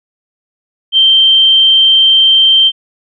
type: tone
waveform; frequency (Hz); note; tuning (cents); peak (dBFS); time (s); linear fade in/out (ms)
sine; 3136; G7; 0; -4; 0.92-2.72; 50
effects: none